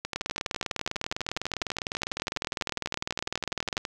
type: two click trains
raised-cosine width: 0.2 ms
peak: -14 / -11 dBFS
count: 47 / 73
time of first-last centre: 0.05-3.852 / 0.16-3.778 s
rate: 12.1 / 19.9 Hz
effects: none